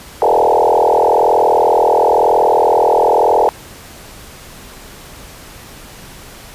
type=tone with frequency modulation; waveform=sine; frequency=659.3 Hz; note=E5; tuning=in tune; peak=-8 dBFS; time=0.22-3.49 s; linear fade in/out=0 ms; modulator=41 Hz; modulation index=6.1; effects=pink hiss -36 dBFS RMS until 6.54 s + resampled to 32000 Hz